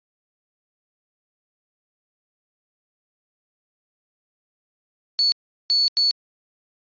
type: tone bursts at uneven times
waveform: sine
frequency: 4435 Hz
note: C#8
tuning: in tune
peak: -15 dBFS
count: 3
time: 5.19-5.32 / 5.7-5.88 / 5.97-6.11 s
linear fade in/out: 0 ms
effects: resampled to 11025 Hz